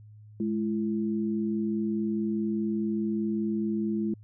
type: tone pair together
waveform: sine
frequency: 212.2 / 337 Hz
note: G#3 / E4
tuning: +38 / +38 cents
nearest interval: minor sixth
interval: 800 cents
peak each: -27 / -31 dBFS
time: 0.4-4.14 s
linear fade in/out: 2 ms
effects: added 106 Hz sine -47 dBFS peak until 4.23 s